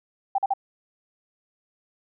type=tone bursts; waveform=sine; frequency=784 Hz; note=G5; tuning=in tune; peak=-19 dBFS; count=3; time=0.35-0.537 s; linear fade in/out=5 ms; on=33 ms; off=44 ms; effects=none